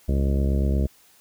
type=harmonic tone; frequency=68.4 Hz; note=C#2; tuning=23 cents flat; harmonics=1 / 2 / 3 / 4 / 5 / 6 / 7 / 8 / 9; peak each=-20 / -28 / -28 / -35 / -34 / -37 / -38 / -41 / -38 dBFS; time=0.08-0.87 s; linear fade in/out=10 ms; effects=white hiss -56 dBFS RMS until 1.2 s